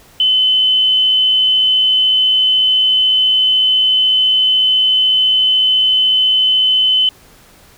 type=tone; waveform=sine; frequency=3038 Hz; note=F#7; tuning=45 cents sharp; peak=-9 dBFS; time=0.2-7.09 s; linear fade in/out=2 ms; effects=pink hiss -45 dBFS RMS until 7.77 s

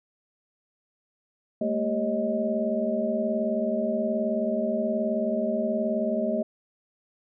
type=tone cluster; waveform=sine; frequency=209.9 / 228.7 / 393.7 / 551 / 624 Hz; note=G#3 / A#3 / G4 / C#5 / D#5; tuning=+19 / -33 / +8 / -11 / +5 cents; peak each=-33 / -28 / -33 / -34 / -27 dBFS; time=1.61-6.43 s; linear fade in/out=5 ms; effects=none

